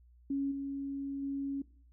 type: tone with level steps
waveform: sine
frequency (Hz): 276.8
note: C#4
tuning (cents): -2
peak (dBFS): -30 / -35 / -33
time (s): 0.3-1.62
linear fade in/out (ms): 5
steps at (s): 0.51 / 1.22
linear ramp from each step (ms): 10
effects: noise-tail reverb RT60 0.5 s tail -20 dB re dry + added 60 Hz sine -58 dBFS peak until 1.92 s